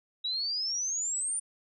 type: exponential sweep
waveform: sine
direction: up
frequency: 3827 to 9330 Hz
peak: -29 dBFS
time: 0.24-1.4 s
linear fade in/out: 10 ms
effects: none